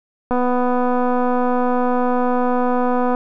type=click train; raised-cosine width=1 ms; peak=-7 dBFS; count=705; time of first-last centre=0.31-3.149 s; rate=248 Hz; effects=none